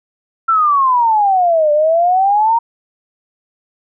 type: exponential two-way sweep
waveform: sine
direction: down then up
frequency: 1362 to 587.3 to 940 Hz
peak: -9 dBFS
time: 0.48-2.59 s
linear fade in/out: 10 ms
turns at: 1.72 s
effects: none